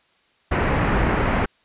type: low-pass noise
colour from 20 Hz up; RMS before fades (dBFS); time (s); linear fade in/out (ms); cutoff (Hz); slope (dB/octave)
pink; -20; 0.51-1.46; 10; 2200; 24
effects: white hiss -61 dBFS RMS until 1.64 s + resampled to 8000 Hz